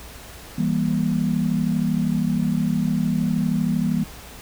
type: chord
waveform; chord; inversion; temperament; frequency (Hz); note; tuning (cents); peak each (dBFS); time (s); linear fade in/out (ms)
sine; E diminished; none; just; 164.81 / 197.78 / 237.3; E3 / G3 / Bb3; 0 / +16 / +31; -23; 0.58-4.04; 5
effects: added 60 Hz sine -44 dBFS peak until 4.41 s + pink hiss -41 dBFS RMS until 4.41 s